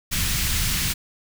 pink band-stop noise, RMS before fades -23 dBFS, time 0.11-0.94 s, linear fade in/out 20 ms, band 140 to 2100 Hz, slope 12 dB/octave, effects none

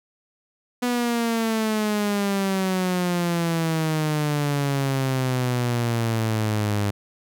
sawtooth exponential sweep, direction down, 246.9 to 101.3 Hz, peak -17 dBFS, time 0.82-6.91 s, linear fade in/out 10 ms, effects none

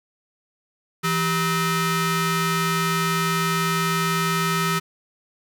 sawtooth ring-modulated tone, 560 Hz, C#5, 18 cents sharp, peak -13 dBFS, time 1.03-4.8 s, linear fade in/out 20 ms, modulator 726 Hz, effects none

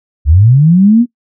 sine linear sweep, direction up, 65.41 to 246.9 Hz, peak -3 dBFS, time 0.25-1.06 s, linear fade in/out 50 ms, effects noise-tail reverb RT60 0.1 s tail -19 dB re dry

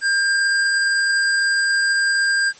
square tone, 1600 Hz, G6, 35 cents sharp, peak -16 dBFS, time 0.01-2.53 s, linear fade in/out 50 ms, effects white hiss -46 dBFS RMS until 2.59 s + MP3 32 kbps

